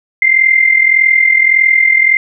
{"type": "tone with amplitude modulation", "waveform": "sine", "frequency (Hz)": 2093, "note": "C7", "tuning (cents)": 0, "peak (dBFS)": -3, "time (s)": [0.22, 2.17], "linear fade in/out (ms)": 2, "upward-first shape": "sine", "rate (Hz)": 41.7, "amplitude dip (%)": 70, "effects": []}